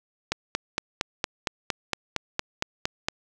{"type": "click train", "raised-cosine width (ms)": 0.2, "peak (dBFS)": -7, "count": 13, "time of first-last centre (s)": [0.32, 3.085], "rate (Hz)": 4.34, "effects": []}